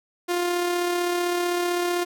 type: tone with amplitude modulation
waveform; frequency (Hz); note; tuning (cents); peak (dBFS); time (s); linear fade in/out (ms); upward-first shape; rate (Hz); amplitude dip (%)
sawtooth; 351.5; F4; +11; -17; 0.28-2.05; 20; sine; 35.7; 30
effects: none